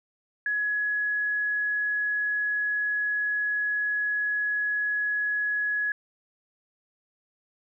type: tone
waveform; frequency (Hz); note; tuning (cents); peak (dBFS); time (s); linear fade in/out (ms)
sine; 1683; G#6; +23; -24; 0.46-5.92; 2
effects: none